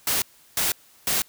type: noise bursts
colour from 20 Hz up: white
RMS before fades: -23 dBFS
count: 3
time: 0.07-1.22 s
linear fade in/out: 2 ms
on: 150 ms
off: 350 ms
effects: white hiss -55 dBFS RMS until 1.28 s